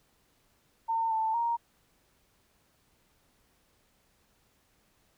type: tone with pitch steps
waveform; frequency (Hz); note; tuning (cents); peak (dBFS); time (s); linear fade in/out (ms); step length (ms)
sine; 907 / 885 / 935; A#5 / A5 / A#5; -48 / +10 / +5; -26; 0.88-1.57; 20; 230
effects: pink hiss -69 dBFS RMS until 5.17 s